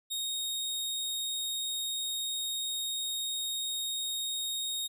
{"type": "tone", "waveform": "sawtooth", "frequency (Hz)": 3729, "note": "A#7", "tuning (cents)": 0, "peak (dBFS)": -29, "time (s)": [0.1, 4.88], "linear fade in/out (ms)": 20, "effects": []}